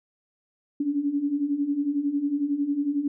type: beating tone pair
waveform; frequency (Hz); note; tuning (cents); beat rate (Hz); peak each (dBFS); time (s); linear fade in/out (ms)
sine; 278.6 / 289.6; C#4 / D4; +9 / -24; 11; -29 / -24; 0.8-3.08; 5
effects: none